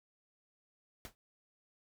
pink noise with exponential decay, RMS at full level -43 dBFS, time 1.05-1.15 s, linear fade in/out 0 ms, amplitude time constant 21 ms, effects none

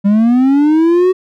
triangle linear sweep, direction up, 196 to 376.8 Hz, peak -5 dBFS, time 0.04-1.13 s, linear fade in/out 20 ms, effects none

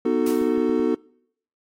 triangle chord, B dominant seventh, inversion none, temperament just, 246.9 / 308.7 / 370.4 / 444.5 Hz, B3 / D#4 / F#4 / A4, 0 / -14 / +2 / +18 cents, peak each -22 dBFS, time 0.05-0.95 s, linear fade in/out 5 ms
white noise with exponential decay, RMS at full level -33 dBFS, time 0.26-0.65 s, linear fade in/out 5 ms, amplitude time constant 84 ms
clicks, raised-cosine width 3 ms, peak -30 dBFS, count 4, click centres 0.415 / 0.578 / 0.695 / 0.798 s
effects noise-tail reverb RT60 0.7 s tail -25 dB re dry + AAC 48 kbps

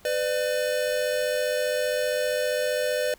square tone pair together, 503 / 598.2 Hz, B4 / D5, +32 / +32 cents, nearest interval minor third, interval 300 cents, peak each -27 dBFS, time 0.05-3.14 s, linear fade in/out 2 ms, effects pink hiss -55 dBFS RMS until 3.18 s

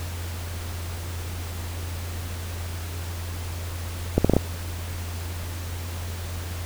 accelerating click train, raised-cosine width 2 ms, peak -3 dBFS, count 5, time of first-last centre 4.18-4.366 s, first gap 66 ms, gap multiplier 0.77, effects added 86 Hz sine -30 dBFS peak until 6.65 s + pink hiss -38 dBFS RMS until 6.65 s

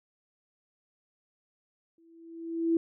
sine tone with exponential growth, 331.1 Hz, E4, 8 cents sharp, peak -20 dBFS, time 1.98-2.77 s, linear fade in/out 2 ms, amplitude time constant 170 ms, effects none

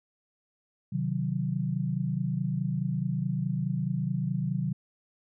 sine chord, C diminished, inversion none, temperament equal, 130.81 / 155.56 / 185 Hz, C3 / Eb3 / Gb3, 0 / 0 / 0 cents, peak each -31 dBFS, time 0.92-4.73 s, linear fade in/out 10 ms, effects none

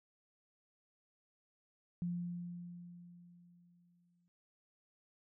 sine tone with exponential decay, 174.61 Hz, F3, in tune, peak -34 dBFS, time 2.02-4.28 s, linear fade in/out 0 ms, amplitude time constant 490 ms, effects none

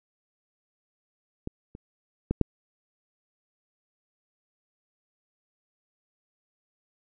clicks, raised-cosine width 3 ms, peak -19 / -28 / -12 / -7 dBFS, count 4, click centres 1.474 / 1.751 / 2.31 / 2.413 s, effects none

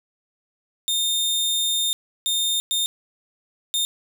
sawtooth tone bursts at uneven times, 3640 Hz, A#7, 42 cents flat, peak -17 dBFS, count 4, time 0.88-1.93 / 2.26-2.6 / 2.71-2.86 / 3.74-3.85 s, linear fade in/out 0 ms, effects none

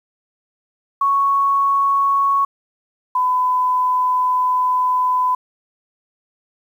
sine tone pair in turn, 1108.7 / 1005.3 Hz, C#6 / B5, 0 / +30 cents, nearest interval major second, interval 170 cents, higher first, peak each -13 / -14 dBFS, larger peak first, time 1.01-2.45 / 3.15-5.35 s, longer second, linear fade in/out 5 ms, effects 8-bit

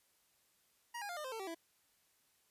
25% pulse tone with pitch steps, 949 / 816.7 / 702.8 / 604.8 / 520.4 / 447.9 / 385.4 / 331.7 Hz, A#5 / G#5 / F5 / D#5 / C5 / A4 / G4 / E4, +31 / -29 / +11 / -49 / -9 / +31 / -29 / +11 cents, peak -38 dBFS, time 0.94-1.548 s, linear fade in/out 10 ms, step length 76 ms, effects white hiss -74 dBFS RMS until 2.5 s + resampled to 32000 Hz

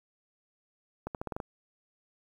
accelerating click train, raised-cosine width 1 ms, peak -21 dBFS, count 7, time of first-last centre 1.07-1.402 s, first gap 78 ms, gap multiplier 0.86, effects 9-bit

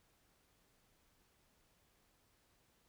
silence, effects pink hiss -74 dBFS RMS until 2.88 s

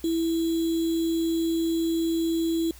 sine tone with sample-and-hold, 329.6 Hz, E4, in tune, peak -22 dBFS, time 0.04-2.71 s, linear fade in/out 2 ms, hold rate 3675 Hz, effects added 60 Hz sine -47 dBFS peak until 2.79 s + white hiss -51 dBFS RMS until 2.79 s

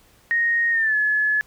sine tone with pitch glide, 1864.7 to 1709.9 Hz, A#6 to A6, 0 to -50 cents, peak -17 dBFS, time 0.31-1.41 s, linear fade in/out 0 ms, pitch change -150 cents, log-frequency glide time 0.71-0.96 s, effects pink hiss -56 dBFS RMS until 1.46 s

